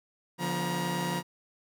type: tone cluster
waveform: sawtooth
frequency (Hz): 144.2 / 175.1 / 243 / 950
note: D3 / F3 / B3 / A#5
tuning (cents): -31 / +5 / -28 / +33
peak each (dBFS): -33 / -28 / -37 / -30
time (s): 0.38-1.23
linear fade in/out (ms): 50
effects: none